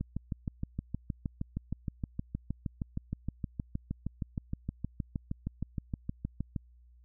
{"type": "click train", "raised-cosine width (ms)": 5, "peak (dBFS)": -21, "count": 43, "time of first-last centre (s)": [0.01, 6.562], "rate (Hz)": 6.41, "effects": ["added 60 Hz sine -56 dBFS peak until 7.04 s"]}